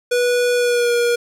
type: tone with pitch glide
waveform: square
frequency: 488.8 to 477.1 Hz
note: B4 to A#4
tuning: -18 to +40 cents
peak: -15 dBFS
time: 0.11-1.16 s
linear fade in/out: 10 ms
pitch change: -42 cents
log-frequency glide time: 0.55-0.92 s
effects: low-pass 12000 Hz 12 dB/octave + 8-bit